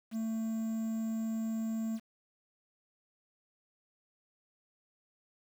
triangle tone with quantisation, 223 Hz, A3, 23 cents sharp, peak -30 dBFS, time 0.11-2 s, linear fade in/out 50 ms, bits 9, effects none

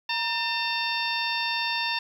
harmonic tone with a mistuned harmonic, 900 Hz, A5, 39 cents sharp, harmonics 1 / 2 / 3 / 4 / 5 / 6, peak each -31 / -33 / -30 / -32 / -34 / -36 dBFS, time 0.09-1.99 s, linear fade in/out 5 ms, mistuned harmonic 1, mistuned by +70 cents, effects 9-bit

